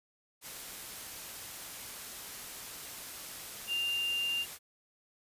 sine tone in noise, 2794 Hz, F7, in tune, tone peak -30 dBFS, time 3.67-4.46 s, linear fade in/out 50 ms, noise white, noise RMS -44 dBFS, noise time 0.41-4.59 s, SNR +11 dB, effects resampled to 32000 Hz

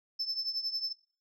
sine tone with tremolo, 5274 Hz, E8, in tune, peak -27 dBFS, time 0.19-0.93 s, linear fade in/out 10 ms, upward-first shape triangle, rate 11 Hz, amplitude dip 90%, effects noise-tail reverb RT60 0.4 s tail -19 dB re dry + tanh soft clip ceiling -27 dBFS

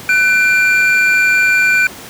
triangle tone pair together, 1501.7 / 2377 Hz, F#6 / D7, +25 / +20 cents, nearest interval minor sixth, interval 795 cents, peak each -10 / -10 dBFS, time 0.09-1.87 s, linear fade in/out 2 ms, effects pink hiss -32 dBFS RMS until 2.09 s + high-pass 100 Hz 12 dB/octave

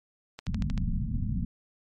click train, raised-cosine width 0.2 ms, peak -22 dBFS, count 6, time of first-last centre 0.39-0.778 s, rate 12.9 Hz
pink low-pass noise, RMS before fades -29 dBFS, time 0.47-1.45 s, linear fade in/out 5 ms, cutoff 250 Hz, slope 96 dB/octave
effects MP3 64 kbps

